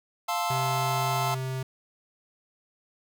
square chord, F major seventh, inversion none, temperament equal, 698.5 / 880 / 1046.5 / 1318.5 Hz, F5 / A5 / C6 / E6, 0 / 0 / 0 / 0 cents, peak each -31 / -32 / -34 / -34 dBFS, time 0.28-1.35 s, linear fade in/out 10 ms
square tone, 130.81 Hz, C3, in tune, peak -30 dBFS, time 0.5-1.63 s, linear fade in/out 5 ms
effects none

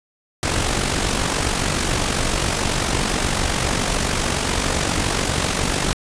pink noise with amplitude modulation, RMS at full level -18 dBFS, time 0.43-5.93 s, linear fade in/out 0 ms, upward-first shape sine, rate 47.3 Hz, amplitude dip 55%, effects resampled to 22050 Hz

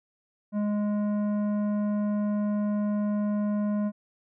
triangle tone with tanh clipping, 207.7 Hz, G#3, in tune, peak -26 dBFS, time 0.52-3.92 s, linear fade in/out 50 ms, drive 15 dB, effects none

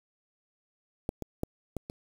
clicks, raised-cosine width 2 ms, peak -16 / -22 / -16 / -20 / -26 dBFS, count 5, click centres 1.091 / 1.223 / 1.434 / 1.767 / 1.899 s, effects 7-bit

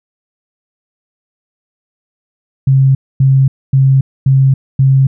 sine tone bursts, 134.4 Hz, C3, 47 cents sharp, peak -5 dBFS, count 5, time 2.67-5.07 s, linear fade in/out 5 ms, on 280 ms, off 250 ms, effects none

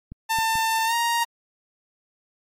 clicks, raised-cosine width 5 ms, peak -25 dBFS, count 3, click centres 0.12 / 0.387 / 0.555 s
sawtooth tone with pitch glide, 895 to 936.2 Hz, A5 to A#5, +29 to +7 cents, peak -17 dBFS, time 0.29-1.25 s, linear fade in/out 20 ms, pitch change +78 cents, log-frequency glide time 0.85-0.94 s
effects AAC 48 kbps

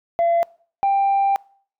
sine tone pair in turn, 680 / 790.1 Hz, F5 / G5, -46 / +13 cents, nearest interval minor third, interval 259 cents, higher second, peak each -13 dBFS, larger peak neither, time 0.19-0.43 / 0.83-1.36 s, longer second, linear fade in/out 0 ms, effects noise-tail reverb RT60 0.5 s tail -25 dB re dry + tanh soft clip ceiling -13 dBFS

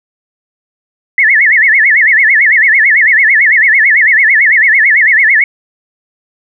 sine tone with vibrato, 1948 Hz, B6, 24 cents flat, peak -4 dBFS, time 1.18-5.44 s, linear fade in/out 2 ms, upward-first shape sine, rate 9 Hz, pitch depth 220 cents each way, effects none

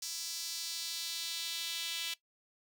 sawtooth tone with high-pass filter sweep, 332.9 Hz, E4, 17 cents sharp, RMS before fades -39 dBFS, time 0.02-2.14 s, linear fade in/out 5 ms, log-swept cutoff 5300 to 3200 Hz, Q 2.4, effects noise-tail reverb RT60 0.1 s tail -17 dB re dry

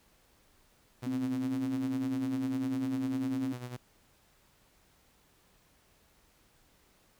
sawtooth tone with tremolo, 123.47 Hz, B2, in tune, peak -33 dBFS, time 1.02-3.77 s, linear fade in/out 10 ms, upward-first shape sine, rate 10 Hz, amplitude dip 65%
sine tone with pitch glide, 260 to 265.3 Hz, C4 to C4, -11 to +24 cents, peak -30 dBFS, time 1.06-3.53 s, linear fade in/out 10 ms, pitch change +35 cents, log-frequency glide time 1.4-1.54 s
effects pink hiss -66 dBFS RMS until 7.19 s

